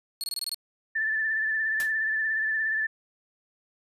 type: tone bursts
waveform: sawtooth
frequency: 4341 Hz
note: C#8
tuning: 37 cents flat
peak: -26 dBFS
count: 7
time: 0.21-0.544 s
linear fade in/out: 0 ms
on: 28 ms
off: 23 ms
type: tone with vibrato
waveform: sine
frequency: 1760 Hz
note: A6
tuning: in tune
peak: -24 dBFS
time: 0.95-2.87 s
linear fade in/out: 10 ms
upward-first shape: sine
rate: 17 Hz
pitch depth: 33 cents each way
type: noise with exponential decay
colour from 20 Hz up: white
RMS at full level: -31 dBFS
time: 1.8-1.93 s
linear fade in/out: 0 ms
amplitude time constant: 28 ms
effects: resampled to 32000 Hz

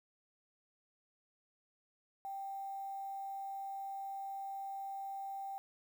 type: tone with quantisation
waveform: sine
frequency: 784 Hz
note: G5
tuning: in tune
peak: -40 dBFS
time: 2.25-5.58 s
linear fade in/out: 0 ms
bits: 10
effects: none

